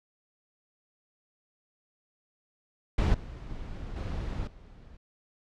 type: noise with level steps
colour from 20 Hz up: brown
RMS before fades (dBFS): -23 / -41 / -39 / -33 / -50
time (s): 2.98-4.97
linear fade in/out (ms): 5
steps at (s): 3.14 / 3.5 / 3.96 / 4.47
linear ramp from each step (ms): 2
effects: low-pass 5000 Hz 12 dB/octave